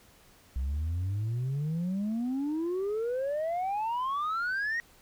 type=exponential sweep; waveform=sine; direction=up; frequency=63 to 1904 Hz; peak=-26 dBFS; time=0.56-4.8 s; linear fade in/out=0 ms; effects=tanh soft clip ceiling -27 dBFS + pink hiss -59 dBFS RMS until 5.01 s